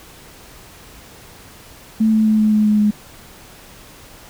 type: tone with pitch steps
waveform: sine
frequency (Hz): 219.9 / 218.1 / 216.4 / 214.6 / 212.9 / 211.2 / 209.5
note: A3 / A3 / A3 / A3 / G#3 / G#3 / G#3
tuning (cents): -1 / -15 / -29 / -43 / +43 / +29 / +15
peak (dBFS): -11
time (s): 2-2.91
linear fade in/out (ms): 10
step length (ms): 130
effects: pink hiss -42 dBFS RMS until 4.29 s